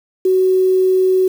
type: tone with quantisation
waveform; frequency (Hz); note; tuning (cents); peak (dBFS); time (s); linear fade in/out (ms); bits
sine; 373.9; F#4; +18; -10; 0.25-1.28; 5; 6
effects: none